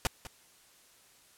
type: noise with echo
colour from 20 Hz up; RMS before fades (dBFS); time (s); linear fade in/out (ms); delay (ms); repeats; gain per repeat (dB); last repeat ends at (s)
pink; -28; 0.05-0.07; 0; 200; 1; -15; 0.27
effects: white hiss -61 dBFS RMS until 1.37 s + low-pass 12000 Hz 12 dB/octave